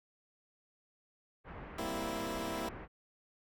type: low-pass noise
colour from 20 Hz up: pink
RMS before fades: -47 dBFS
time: 1.44-2.88 s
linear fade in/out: 50 ms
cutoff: 2100 Hz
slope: 24 dB/octave
type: chord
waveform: 15% pulse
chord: C dominant seventh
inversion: second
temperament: equal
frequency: 196 / 233.1 / 261.6 / 329.6 Hz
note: G3 / Bb3 / C4 / E4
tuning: 0 / 0 / 0 / 0 cents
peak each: -38 / -36 / -38 / -33 dBFS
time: 1.78-2.69 s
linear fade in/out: 5 ms
effects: none